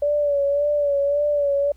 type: tone with vibrato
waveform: sine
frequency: 575 Hz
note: D5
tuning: 37 cents flat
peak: -17 dBFS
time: 0.02-1.72 s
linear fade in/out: 5 ms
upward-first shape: sine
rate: 1.8 Hz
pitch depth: 43 cents each way
effects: added 60 Hz sine -47 dBFS peak until 1.76 s + pink hiss -62 dBFS RMS until 1.76 s